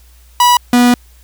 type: tone pair in turn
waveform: 45% pulse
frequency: 977 / 244.2 Hz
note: B5 / B3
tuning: -19 / -19 cents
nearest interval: 2 octaves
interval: 2400 cents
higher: first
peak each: -6 dBFS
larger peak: neither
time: 0.4-0.57 / 0.73-0.94 s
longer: second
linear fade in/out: 2 ms
effects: added 60 Hz sine -41 dBFS peak until 1.23 s + white hiss -50 dBFS RMS until 1.23 s